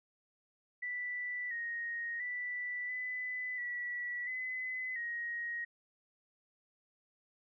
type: tone with pitch steps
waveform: sine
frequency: 1973 / 1870 / 1972 / 2002 / 1946 / 2022 / 1883 Hz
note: B6 / A#6 / B6 / B6 / B6 / B6 / A#6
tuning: -2 / +5 / -3 / +23 / -26 / +40 / +17 cents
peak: -36 dBFS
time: 0.82-5.65 s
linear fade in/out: 10 ms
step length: 690 ms
effects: none